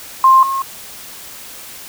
sine tone pair in turn, 1055 / 1076.5 Hz, C6 / C6, +14 / +49 cents, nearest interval unison, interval 35 cents, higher second, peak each -5 / -16 dBFS, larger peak first, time 0.24-0.43 / 0.43-0.62 s, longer neither, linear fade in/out 2 ms, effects white hiss -34 dBFS RMS until 1.88 s

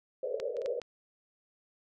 white band-pass noise, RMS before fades -35 dBFS, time 0.23-0.8 s, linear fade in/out 2 ms, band 420 to 590 Hz, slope 96 dB/octave
clicks, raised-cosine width 0.2 ms, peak -24 / -34 / -34 / -26 / -26 dBFS, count 5, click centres 0.4 / 0.568 / 0.618 / 0.66 / 0.817 s
effects none

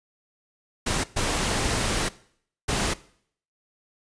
pink noise bursts at uneven times, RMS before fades -25 dBFS, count 3, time 0.86-1.04 / 1.16-2.09 / 2.68-2.94 s, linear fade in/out 10 ms, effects noise-tail reverb RT60 0.6 s tail -19 dB re dry + resampled to 22050 Hz

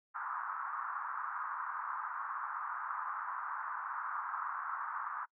white band-pass noise, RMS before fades -40 dBFS, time 0.14-5.26 s, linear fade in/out 20 ms, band 960 to 1400 Hz, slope 48 dB/octave, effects noise-tail reverb RT60 0.1 s tail -25 dB re dry

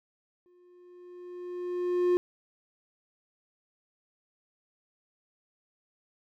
triangle tone with exponential growth, 356.5 Hz, F4, 36 cents sharp, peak -18 dBFS, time 0.46-2.17 s, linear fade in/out 0 ms, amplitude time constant 370 ms, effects none

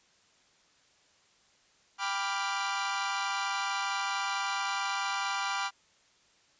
sawtooth chord, G dominant seventh, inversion none, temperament equal with one note detuned, 791.3 / 987.8 / 1174.7 / 1396.9 Hz, G5 / B5 / D6 / F6, +16 / 0 / 0 / 0 cents, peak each -32 dBFS, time 1.98-5.71 s, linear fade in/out 50 ms, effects white hiss -65 dBFS RMS until 6.59 s + resampled to 16000 Hz

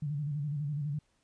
sine tone with vibrato, 146.3 Hz, D3, 6 cents flat, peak -31 dBFS, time 0.02-0.99 s, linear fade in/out 5 ms, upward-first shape square, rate 12 Hz, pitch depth 67 cents each way, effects pink hiss -73 dBFS RMS until 1.23 s + resampled to 22050 Hz

